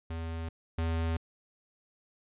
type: tone pair in turn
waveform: square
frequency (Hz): 82.1 / 82.1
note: E2 / E2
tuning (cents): -6 / -6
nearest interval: unison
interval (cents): 0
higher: neither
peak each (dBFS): -35 / -29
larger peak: second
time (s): 0.1-0.49 / 0.78-1.17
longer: neither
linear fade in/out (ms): 5
effects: resampled to 8000 Hz